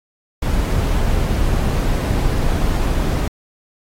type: noise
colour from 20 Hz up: brown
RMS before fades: -17 dBFS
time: 0.42-3.28 s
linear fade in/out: 5 ms
effects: AAC 48 kbps